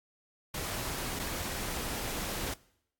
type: noise with dropouts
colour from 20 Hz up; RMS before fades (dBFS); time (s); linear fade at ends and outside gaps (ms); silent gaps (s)
pink; -36; 0.54-2.54; 5; 1.191-1.196
effects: noise-tail reverb RT60 0.7 s tail -21 dB re dry + AAC 64 kbps